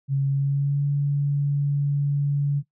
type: tone with pitch glide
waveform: sine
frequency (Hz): 137.7 to 142.72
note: C#3 to D3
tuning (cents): -11 to -49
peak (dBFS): -19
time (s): 0.08-2.63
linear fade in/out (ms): 50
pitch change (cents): +62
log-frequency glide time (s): 0.27-0.84
effects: noise-tail reverb RT60 0.1 s tail -17 dB re dry